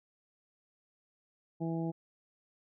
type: harmonic tone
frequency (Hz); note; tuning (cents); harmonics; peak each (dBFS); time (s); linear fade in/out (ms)
164.81; E3; 0; 1 / 2 / 3 / 4 / 5; -34 / -36 / -45 / -45 / -46; 1.6-1.92; 20
effects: none